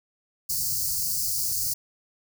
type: band-stop noise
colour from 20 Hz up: white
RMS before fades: -27 dBFS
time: 0.49-1.74 s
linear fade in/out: 10 ms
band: 170 to 4400 Hz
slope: 96 dB/octave
effects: none